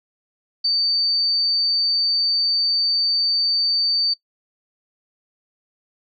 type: tone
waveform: sine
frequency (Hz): 4588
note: D8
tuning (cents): -41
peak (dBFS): -16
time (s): 0.64-4.14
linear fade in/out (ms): 10
effects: noise-tail reverb RT60 0.1 s tail -19 dB re dry + MP3 64 kbps